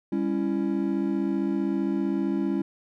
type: chord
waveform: triangle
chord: C# diminished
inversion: second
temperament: just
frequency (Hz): 199.57 / 277.2 / 332.6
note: G3 / C#4 / E4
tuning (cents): +31 / 0 / +16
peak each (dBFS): -26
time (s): 0.12-2.62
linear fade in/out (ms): 5
effects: none